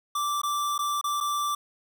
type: tone with dropouts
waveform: square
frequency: 1171 Hz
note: D6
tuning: 5 cents flat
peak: -26 dBFS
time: 0.15-1.55 s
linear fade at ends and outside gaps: 5 ms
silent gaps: 0.417-0.433 / 0.78-0.789 / 1.013-1.04 / 1.204-1.208 s
effects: 9-bit